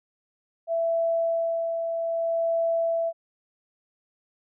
sine tone with tremolo, 665 Hz, E5, 15 cents sharp, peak -21 dBFS, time 0.67-3.13 s, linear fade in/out 50 ms, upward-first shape sine, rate 0.63 Hz, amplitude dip 40%, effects none

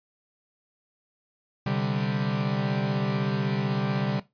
45% pulse chord, C suspended second, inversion none, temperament equal, 130.81 / 146.83 / 196 Hz, C3 / D3 / G3, 0 / 0 / 0 cents, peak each -29 dBFS, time 1.66-4.2 s, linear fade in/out 5 ms, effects noise-tail reverb RT60 0.2 s tail -17 dB re dry + resampled to 11025 Hz

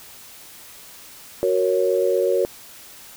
sine chord, F# major, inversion none, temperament equal, 370 / 466.2 / 554.4 Hz, F#4 / A#4 / C#5, 0 / 0 / 0 cents, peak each -21 dBFS, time 1.43-2.45 s, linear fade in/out 0 ms, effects white hiss -43 dBFS RMS until 3.16 s

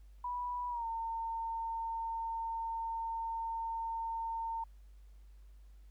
sine tone with pitch glide, 981 to 910 Hz, B5 to A#5, -12 to -42 cents, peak -35 dBFS, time 0.24-4.64 s, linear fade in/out 5 ms, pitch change -130 cents, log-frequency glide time 0.69-0.86 s, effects added 50 Hz sine -53 dBFS peak until 5.9 s + pink hiss -75 dBFS RMS until 5.9 s

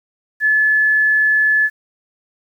sine tone, 1724 Hz, A6, 36 cents flat, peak -11 dBFS, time 0.4-1.7 s, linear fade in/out 50 ms, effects 8-bit

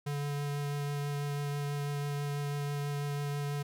square tone with vibrato, 144 Hz, D3, 34 cents flat, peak -33 dBFS, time 0.06-3.63 s, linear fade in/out 10 ms, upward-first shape triangle, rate 6.1 Hz, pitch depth 12 cents each way, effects none

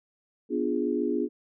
sine chord, B diminished seventh, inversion none, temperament equal with one note detuned, 246.9 / 294.5 / 349.2 / 415.3 Hz, B3 / D4 / F4 / Ab4, 0 / +5 / 0 / 0 cents, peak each -30 dBFS, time 0.49-1.29 s, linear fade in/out 50 ms, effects none

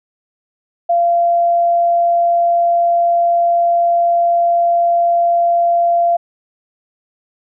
sine tone, 688 Hz, F5, 26 cents flat, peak -10 dBFS, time 0.89-6.17 s, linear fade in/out 10 ms, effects none

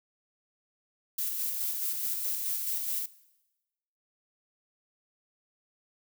violet noise with tremolo, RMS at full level -31 dBFS, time 1.18-3.06 s, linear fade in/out 5 ms, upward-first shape square, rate 4.7 Hz, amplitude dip 30%, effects noise-tail reverb RT60 1.0 s tail -19 dB re dry

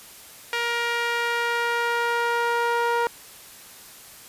sawtooth tone with band-pass filter sweep, 471.8 Hz, A#4, 21 cents sharp, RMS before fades -24 dBFS, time 0.53-3.07 s, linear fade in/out 0 ms, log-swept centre 2200 to 1000 Hz, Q 1.2, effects white hiss -45 dBFS RMS until 4.28 s + resampled to 32000 Hz

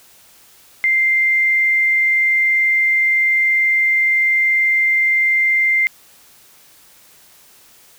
sine tone, 2093 Hz, C7, in tune, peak -12 dBFS, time 0.84-5.87 s, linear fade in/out 0 ms, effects white hiss -48 dBFS RMS until 7.98 s

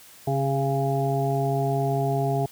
harmonic tone with a mistuned harmonic, 137.6 Hz, C#3, 12 cents flat, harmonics 1 / 2 / 3 / 5 / 6, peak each -24 / -33 / -28 / -27 / -33 dBFS, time 0.27-2.46 s, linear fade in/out 5 ms, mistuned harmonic 3, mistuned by -20 cents, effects white hiss -49 dBFS RMS until 2.51 s + high-pass 60 Hz 12 dB/octave

